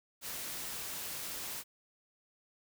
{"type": "noise", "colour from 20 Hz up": "white", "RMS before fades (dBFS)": -41, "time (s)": [0.21, 1.64], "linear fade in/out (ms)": 50, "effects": []}